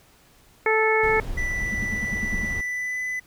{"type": "harmonic tone", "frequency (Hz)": 438.4, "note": "A4", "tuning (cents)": -6, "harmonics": [1, 2, 3, 4, 5], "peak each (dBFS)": [-21, -25, -29, -26, -23], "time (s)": [0.66, 1.2], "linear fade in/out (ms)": 2}
{"type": "noise", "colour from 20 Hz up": "brown", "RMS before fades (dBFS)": -31, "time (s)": [1.03, 2.61], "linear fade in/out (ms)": 5}
{"type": "tone with pitch glide", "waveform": "triangle", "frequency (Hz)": [1975.5, 2003], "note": ["B6", "B6"], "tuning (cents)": [0, 24], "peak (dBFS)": -24, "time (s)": [1.37, 3.2], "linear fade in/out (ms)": 10, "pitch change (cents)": 24, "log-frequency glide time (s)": [2.56, 2.99]}
{"type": "tone bursts", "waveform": "sine", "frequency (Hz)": 209.6, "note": "G#3", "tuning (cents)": 16, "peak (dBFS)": -26, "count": 8, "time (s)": [1.72, 2.453], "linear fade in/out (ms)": 5, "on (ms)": 26, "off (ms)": 75}
{"effects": ["pink hiss -56 dBFS RMS until 3.26 s"]}